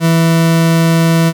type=tone; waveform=40% pulse; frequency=164.81 Hz; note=E3; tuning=in tune; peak=-7 dBFS; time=0-1.33 s; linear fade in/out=50 ms; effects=8-bit